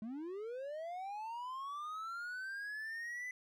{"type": "linear sweep", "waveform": "triangle", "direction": "up", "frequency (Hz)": [207.7, 2017], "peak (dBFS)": -39, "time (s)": [0.02, 3.31], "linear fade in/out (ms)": 2, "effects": []}